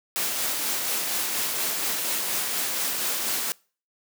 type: noise with tremolo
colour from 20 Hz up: white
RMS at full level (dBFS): -26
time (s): 0.16-3.52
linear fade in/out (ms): 0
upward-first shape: sine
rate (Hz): 4.2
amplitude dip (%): 25
effects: noise-tail reverb RT60 0.4 s tail -25 dB re dry + high-pass 200 Hz 12 dB/octave